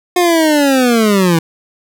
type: linear sweep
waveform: 25% pulse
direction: down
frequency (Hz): 361.3 to 160.3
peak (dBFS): -5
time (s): 0.16-1.39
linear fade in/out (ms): 5
effects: none